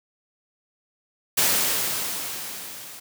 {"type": "noise with level ramp", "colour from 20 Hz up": "white", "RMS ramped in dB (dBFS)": [-19, -41], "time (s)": [1.37, 3], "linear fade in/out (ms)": 10, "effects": ["high-pass 100 Hz 12 dB/octave"]}